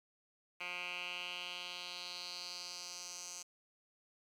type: tone with band-pass filter sweep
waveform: 10% pulse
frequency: 177.9 Hz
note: F3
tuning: 32 cents sharp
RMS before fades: -45 dBFS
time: 0.6-3.43 s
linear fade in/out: 10 ms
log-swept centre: 2300 to 6500 Hz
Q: 3.4
effects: 11-bit